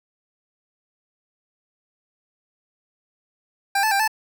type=tone with pitch steps; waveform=25% pulse; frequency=794 / 872 / 792 / 874 Hz; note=G5 / A5 / G5 / A5; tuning=+22 / -16 / +18 / -12 cents; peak=-14 dBFS; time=3.75-4.078 s; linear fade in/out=5 ms; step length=82 ms; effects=none